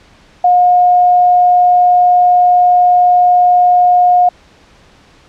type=tone; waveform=sine; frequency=717 Hz; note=F5; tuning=45 cents sharp; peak=-5 dBFS; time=0.44-4.29 s; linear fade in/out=5 ms; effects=pink hiss -45 dBFS RMS until 5.28 s + low-pass 5000 Hz 12 dB/octave